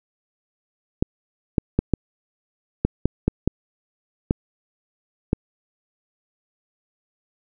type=clicks; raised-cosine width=3 ms; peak=-4 dBFS; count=10; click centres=1.025 / 1.582 / 1.79 / 1.937 / 2.85 / 3.056 / 3.28 / 3.476 / 4.309 / 5.331 s; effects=none